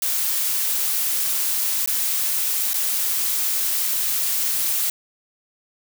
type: noise with dropouts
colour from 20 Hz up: blue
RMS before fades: -22 dBFS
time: 0.02-4.9 s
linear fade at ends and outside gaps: 2 ms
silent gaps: 1.86-1.874 / 2.734-2.741 s
effects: none